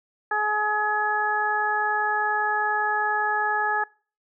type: harmonic tone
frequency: 422.5 Hz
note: G#4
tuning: 30 cents sharp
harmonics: 1 / 2 / 3 / 4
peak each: -33 / -25 / -29 / -25 dBFS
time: 0.31-3.84 s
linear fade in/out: 5 ms
effects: noise-tail reverb RT60 0.4 s tail -24 dB re dry